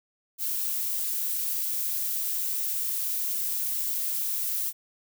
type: noise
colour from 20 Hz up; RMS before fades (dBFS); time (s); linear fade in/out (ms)
violet; -29; 0.38-4.73; 50
effects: none